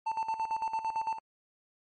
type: tone with tremolo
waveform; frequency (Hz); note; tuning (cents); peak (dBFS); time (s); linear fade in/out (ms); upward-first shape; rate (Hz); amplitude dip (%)
triangle; 890; A5; +20; -26; 0.06-1.19; 10; square; 8.9; 70
effects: MP3 32 kbps